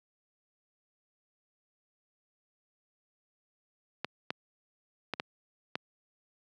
clicks, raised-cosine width 0.3 ms, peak -16 dBFS, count 5, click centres 4.046 / 4.305 / 5.137 / 5.199 / 5.755 s, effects high-pass 150 Hz 12 dB/octave

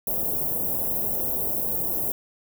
white band-stop noise, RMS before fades -26 dBFS, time 0.07-2.12 s, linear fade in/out 2 ms, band 700 to 13000 Hz, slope 24 dB/octave, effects none

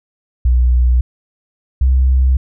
sine tone pair in turn, 61.5 / 64.99 Hz, B1 / C2, -7 / -11 cents, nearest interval minor second, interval 96 cents, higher second, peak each -7 dBFS, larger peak neither, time 0.45-1.01 / 1.81-2.37 s, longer neither, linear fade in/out 5 ms, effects tanh soft clip ceiling -5 dBFS

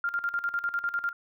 sine tone with tremolo, 1396.9 Hz, F6, in tune, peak -25 dBFS, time 0.04-1.13 s, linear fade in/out 2 ms, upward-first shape square, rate 10 Hz, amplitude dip 75%, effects none

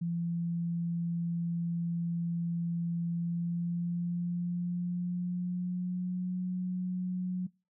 sine tone with pitch glide, 170 to 182.2 Hz, F3 to F#3, -46 to -26 cents, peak -30 dBFS, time 0.01-7.47 s, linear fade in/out 10 ms, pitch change +120 cents, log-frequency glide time 3.09-6.4 s, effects noise-tail reverb RT60 0.3 s tail -24 dB re dry

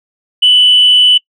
sine tone with frequency modulation, 2982 Hz, F#7, 13 cents sharp, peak -3 dBFS, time 0.42-1.18 s, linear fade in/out 10 ms, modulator 197 Hz, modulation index 0.26, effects noise-tail reverb RT60 0.1 s tail -26 dB re dry + tanh soft clip ceiling 0 dBFS

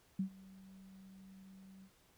sine tone with ADSR envelope, 191.3 Hz, G3, 42 cents flat, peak -31 dBFS, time 0.19-1.9 s, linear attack 6 ms, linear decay 93 ms, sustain -23 dB, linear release 64 ms, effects pink hiss -69 dBFS RMS until 2.17 s

